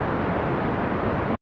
pink band-pass noise, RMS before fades -24 dBFS, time 0-1.36 s, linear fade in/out 10 ms, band 110 to 1400 Hz, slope 12 dB/octave, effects low-pass 3000 Hz 12 dB/octave + Opus 32 kbps

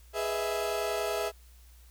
35% pulse chord, E major seventh, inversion first, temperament equal with one note detuned, 415.3 / 493.9 / 628.8 / 659.3 Hz, G#4 / B4 / D#5 / E5, 0 / 0 / +18 / 0 cents, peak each -32 / -36 / -37 / -31 dBFS, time 0.13-1.32 s, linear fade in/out 50 ms, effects added 60 Hz sine -52 dBFS peak until 1.9 s + white hiss -62 dBFS RMS until 1.9 s

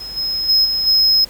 triangle tone with level steps, 5130 Hz, E8, 48 cents flat, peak -26 / -17 / -9 / -15 / -9 dBFS, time 0-1.25 s, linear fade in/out 10 ms, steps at 0.16 / 0.48 / 0.64 / 0.86 s, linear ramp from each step 20 ms, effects added 50 Hz sine -41 dBFS peak until 1.29 s + pink hiss -41 dBFS RMS until 1.29 s

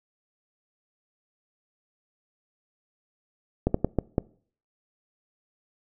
slowing click train, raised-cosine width 2 ms, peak -8 dBFS, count 5, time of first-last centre 3.67-4.182 s, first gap 74 ms, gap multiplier 1.38, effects noise-tail reverb RT60 0.5 s tail -23 dB re dry

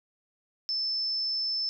sine tone, 5274 Hz, E8, in tune, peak -27 dBFS, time 0.69-1.69 s, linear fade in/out 0 ms, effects none

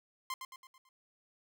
sawtooth tone with echo, 1046.5 Hz, C6, in tune, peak -32 dBFS, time 0.3-0.34 s, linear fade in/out 2 ms, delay 110 ms, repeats 5, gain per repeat -6 dB, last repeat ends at 0.89 s, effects none

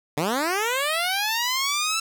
10% pulse linear sweep, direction up, 137.3 to 1337 Hz, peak -14 dBFS, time 0.17-2 s, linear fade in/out 5 ms, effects none

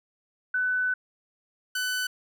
sine / sawtooth tone pair in turn, 1500 / 1500 Hz, F#6 / F#6, +23 / +23 cents, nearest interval unison, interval 0 cents, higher neither, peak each -23 dBFS, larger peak neither, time 0.54-0.94 / 1.75-2.07 s, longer first, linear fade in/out 5 ms, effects none

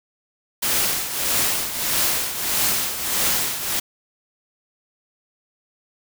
white noise with tremolo, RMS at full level -19 dBFS, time 0.62-3.8 s, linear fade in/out 10 ms, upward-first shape triangle, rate 1.6 Hz, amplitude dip 70%, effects none

